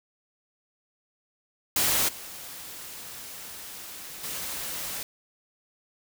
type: noise with level steps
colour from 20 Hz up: white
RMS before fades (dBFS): -24 / -41 / -34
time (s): 1.76-5.03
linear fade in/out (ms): 2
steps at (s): 2.08 / 4.23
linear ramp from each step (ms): 10
effects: none